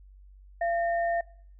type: tone pair together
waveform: sine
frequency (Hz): 682.9 / 1823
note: F5 / A#6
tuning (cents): -39 / -39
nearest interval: octave + perfect fourth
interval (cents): 1700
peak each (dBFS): -25 / -34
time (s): 0.61-1.21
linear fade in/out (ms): 5
effects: noise-tail reverb RT60 0.6 s tail -22 dB re dry + added 48 Hz sine -49 dBFS peak until 1.59 s